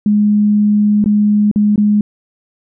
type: tone with dropouts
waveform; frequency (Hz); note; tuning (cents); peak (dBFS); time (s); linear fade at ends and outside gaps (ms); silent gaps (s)
sine; 208.4; G#3; +6; -8; 0.06-2.01; 2; 1.042-1.059 / 1.514-1.559 / 1.759-1.778
effects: none